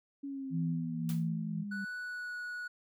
sine exponential sweep, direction down, 281.4 to 196 Hz, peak -37 dBFS, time 0.23-1.85 s, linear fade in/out 10 ms
sine tone with tremolo, 164.81 Hz, E3, in tune, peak -30 dBFS, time 0.5-1.65 s, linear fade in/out 50 ms, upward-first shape sine, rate 1.8 Hz, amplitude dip 55%
white noise with exponential decay, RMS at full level -43 dBFS, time 1.09-1.29 s, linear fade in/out 1 ms, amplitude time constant 43 ms
triangle tone with pitch glide, 1480 to 1463.8 Hz, F#6 to F#6, 0 to -19 cents, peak -36 dBFS, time 1.71-2.68 s, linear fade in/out 10 ms, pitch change -19 cents, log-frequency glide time 1.98-2.38 s
effects none

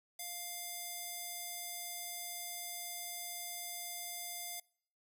square tone with band-pass filter, 701 Hz, F5, 6 cents sharp, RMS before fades -44 dBFS, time 0.19-4.6 s, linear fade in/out 5 ms, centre 12000 Hz, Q 0.76, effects noise-tail reverb RT60 0.6 s tail -26 dB re dry

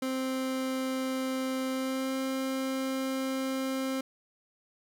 30% pulse tone with pitch glide, 261.6 to 264.8 Hz, C4 to C4, 0 to +21 cents, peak -27 dBFS, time 0.02-4.01 s, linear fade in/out 5 ms, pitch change +21 cents, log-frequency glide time 1.7-2.16 s, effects none

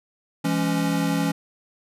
square chord, C# minor, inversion first, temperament equal with one note detuned, 168.67 / 207.7 / 277.2 Hz, E3 / G#3 / C#4, +40 / 0 / 0 cents, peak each -25 / -29 / -25 dBFS, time 0.44-1.32 s, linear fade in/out 10 ms, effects resampled to 32000 Hz

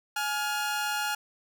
sawtooth tone pair together, 840 / 1412.7 Hz, G#5 / F6, +19 / +19 cents, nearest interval major sixth, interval 900 cents, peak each -27 dBFS, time 0.16-1.15 s, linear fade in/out 5 ms, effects none

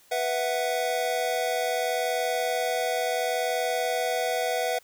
square chord, B suspended fourth, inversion none, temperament equal, 493.9 / 659.3 / 740 Hz, B4 / E5 / F#5, 0 / 0 / 0 cents, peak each -30 dBFS, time 0.11-4.79 s, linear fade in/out 10 ms, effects white hiss -58 dBFS RMS until 4.83 s

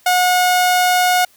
sawtooth tone, 725 Hz, F#5, 35 cents flat, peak -8 dBFS, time 0.06-1.25 s, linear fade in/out 5 ms, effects white hiss -52 dBFS RMS until 1.36 s

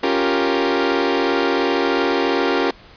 sawtooth chord, G half-diminished seventh, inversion second, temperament equal, 277.2 / 349.2 / 392 / 466.2 Hz, Db4 / F4 / G4 / Bb4, 0 / 0 / 0 / 0 cents, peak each -18 dBFS, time 0.03-2.71 s, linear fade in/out 5 ms, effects pink hiss -45 dBFS RMS until 2.96 s + resampled to 11025 Hz

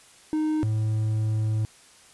triangle tone pair in turn, 309.4 / 108.73 Hz, D#4 / A2, -10 / -20 cents, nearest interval octave + tritone, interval 1810 cents, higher first, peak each -20 dBFS, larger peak neither, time 0.33-0.63 / 0.63-1.65 s, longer second, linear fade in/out 0 ms, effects white hiss -53 dBFS RMS until 2.13 s + resampled to 24000 Hz

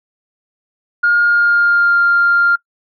sine tone with pitch glide, 1421 to 1396.6 Hz, F6 to F6, +30 to 0 cents, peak -8 dBFS, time 1.03-2.56 s, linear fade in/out 10 ms, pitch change -30 cents, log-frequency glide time 1.21-1.98 s, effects noise-tail reverb RT60 0.1 s tail -24 dB re dry + tanh soft clip ceiling -4 dBFS

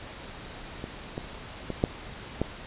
clicks, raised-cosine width 2 ms, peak -21 / -18 / -17 / -8 / -12 dBFS, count 5, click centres 0.841 / 1.179 / 1.703 / 1.839 / 2.416 s, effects pink hiss -42 dBFS RMS until 2.66 s + resampled to 8000 Hz

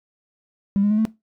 triangle tone with pitch steps, 199.1 / 205.9 / 212.9 / 220.2 Hz, G3 / G#3 / G#3 / A3, +27 / -15 / +43 / +2 cents, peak -12 dBFS, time 0.76-1.052 s, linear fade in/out 0 ms, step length 73 ms, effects noise-tail reverb RT60 0.2 s tail -20 dB re dry + tanh soft clip ceiling -13 dBFS

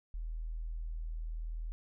sine tone, 40.35 Hz, E1, 36 cents flat, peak -36 dBFS, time 0.14-1.72 s, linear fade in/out 0 ms, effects none

